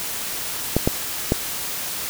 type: clicks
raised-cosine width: 2 ms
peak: -3 dBFS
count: 3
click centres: 0.766 / 0.875 / 1.321 s
effects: white hiss -28 dBFS RMS until 2.09 s